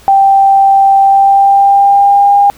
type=tone with pitch glide; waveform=sine; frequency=784 to 806.5 Hz; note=G5 to G5; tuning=0 to +49 cents; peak=-3 dBFS; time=0.08-2.5 s; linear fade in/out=0 ms; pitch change=+49 cents; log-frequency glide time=1.01-2.37 s; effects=pink hiss -40 dBFS RMS until 2.57 s